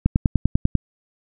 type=click train; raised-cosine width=5 ms; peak=-3 dBFS; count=8; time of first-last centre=0.06-0.753 s; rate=10.1 Hz; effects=none